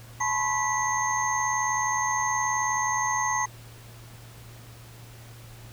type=tone cluster; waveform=sine; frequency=863 / 996 / 1075 / 1966 / 6360 Hz; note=A5 / B5 / C6 / B6 / G8; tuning=-34 / +14 / +47 / -8 / +24 cents; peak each=-30 dBFS; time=0.2-3.46 s; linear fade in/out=10 ms; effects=added 116 Hz sine -45 dBFS peak until 5.72 s + pink hiss -50 dBFS RMS until 5.72 s